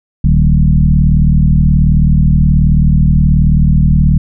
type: tone with frequency modulation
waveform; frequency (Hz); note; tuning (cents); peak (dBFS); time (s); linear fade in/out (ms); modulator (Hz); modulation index
sine; 103.4; G#2; -7; -5; 0.24-4.18; 5; 38.7; 2.2
effects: none